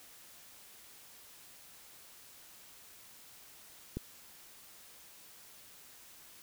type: click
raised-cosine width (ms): 3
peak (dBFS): -23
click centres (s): 3.97
effects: white hiss -56 dBFS RMS until 6.42 s